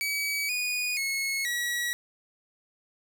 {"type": "tone with pitch steps", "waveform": "sawtooth", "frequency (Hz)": [2279, 2466, 2182, 1924], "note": ["C#7", "D#7", "C#7", "B6"], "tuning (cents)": [47, -16, -28, -46], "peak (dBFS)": -24, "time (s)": [0.01, 1.93], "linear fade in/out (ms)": 0, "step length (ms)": 480, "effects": []}